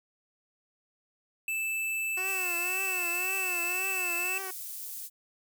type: tone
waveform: square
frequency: 2637 Hz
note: E7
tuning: in tune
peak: -30 dBFS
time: 1.48-4.38 s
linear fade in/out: 2 ms
type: tone with vibrato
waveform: 10% pulse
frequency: 364.6 Hz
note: F#4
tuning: 25 cents flat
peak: -29 dBFS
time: 2.17-4.51 s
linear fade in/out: 5 ms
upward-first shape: triangle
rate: 1.9 Hz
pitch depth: 110 cents each way
type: high-pass noise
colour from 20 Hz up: pink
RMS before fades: -40 dBFS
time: 2.23-5.1 s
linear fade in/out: 50 ms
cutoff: 11000 Hz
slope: 12 dB/octave
effects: none